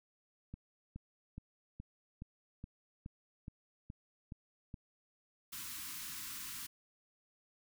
click train, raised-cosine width 5 ms, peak -33 dBFS, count 11, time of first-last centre 0.54-4.742 s, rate 2.38 Hz
white band-stop noise, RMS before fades -45 dBFS, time 5.52-6.67 s, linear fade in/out 10 ms, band 340 to 960 Hz, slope 96 dB/octave
effects none

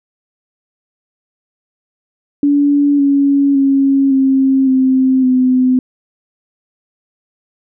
sine tone with pitch steps, 286.6 / 280.1 / 273.7 / 267.4 / 261.3 / 255.3 Hz, D4 / C#4 / C#4 / C4 / C4 / C4, -42 / +18 / -22 / +38 / -2 / -42 cents, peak -8 dBFS, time 2.43-5.79 s, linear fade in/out 2 ms, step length 560 ms, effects none

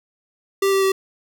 square tone with pitch steps, 392 / 388.4 / 384.8 Hz, G4 / G4 / G4, 0 / -16 / -32 cents, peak -16 dBFS, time 0.62-0.92 s, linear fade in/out 5 ms, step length 100 ms, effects none

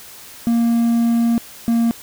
triangle tone pair in turn, 233.1 / 231.9 Hz, A#3 / A#3, 0 / -9 cents, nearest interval unison, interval 9 cents, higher first, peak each -11 dBFS, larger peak neither, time 0.47-1.38 / 1.68-1.91 s, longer first, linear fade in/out 0 ms, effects white hiss -39 dBFS RMS until 2.02 s

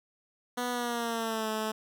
10% pulse tone with pitch glide, 245.6 to 217.5 Hz, B3 to A3, -9 to -20 cents, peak -22 dBFS, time 0.57-1.72 s, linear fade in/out 10 ms, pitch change -211 cents, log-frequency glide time 0.71-1.49 s, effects none

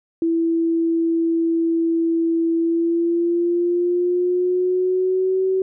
sine tone with pitch glide, 331.1 to 378.1 Hz, E4 to F#4, +8 to +38 cents, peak -16 dBFS, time 0.22-5.62 s, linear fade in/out 2 ms, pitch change +230 cents, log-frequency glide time 2.55-5.44 s, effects none

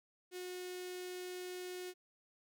sawtooth tone with notch filter, 363 Hz, F#4, 33 cents flat, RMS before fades -45 dBFS, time 0.31-1.94 s, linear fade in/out 50 ms, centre 950 Hz, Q 0.69, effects none

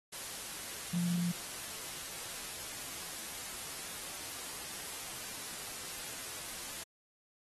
sine tone in noise, 174.61 Hz, F3, in tune, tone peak -30 dBFS, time 0.93-1.32 s, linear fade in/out 10 ms, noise white, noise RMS -43 dBFS, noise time 0.12-6.84 s, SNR +10 dB, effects AAC 32 kbps

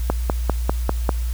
click train, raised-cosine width 1 ms, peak -4 dBFS, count 6, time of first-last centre 0.1-1.092 s, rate 5.04 Hz, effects added 59 Hz sine -20 dBFS peak until 1.33 s + white hiss -41 dBFS RMS until 1.33 s

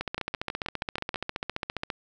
two click trains, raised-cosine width 0.3 ms, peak -15 / -14 dBFS, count 7 / 29, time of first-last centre 0.18-1.143 / 0.01-1.902 s, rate 6.23 / 14.8 Hz, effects none

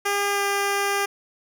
10% pulse tone with pitch glide, 403.6 to 400.8 Hz, G#4 to G4, -49 to +38 cents, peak -13 dBFS, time 0.05-1.06 s, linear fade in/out 10 ms, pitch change -13 cents, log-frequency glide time 0.32-0.41 s, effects none

